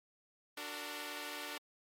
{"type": "chord", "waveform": "5% pulse", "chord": "D augmented", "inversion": "none", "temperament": "equal with one note detuned", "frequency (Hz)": [293.7, 370, 457.9], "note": ["D4", "F#4", "A#4"], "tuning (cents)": [0, 0, -31], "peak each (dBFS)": [-33, -37, -35], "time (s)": [0.57, 1.58], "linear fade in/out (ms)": 5, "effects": ["MP3 64 kbps"]}